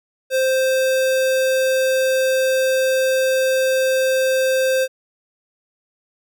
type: tone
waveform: square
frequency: 523.3 Hz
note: C5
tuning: in tune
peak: -16 dBFS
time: 0.3-4.88 s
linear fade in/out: 50 ms
effects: none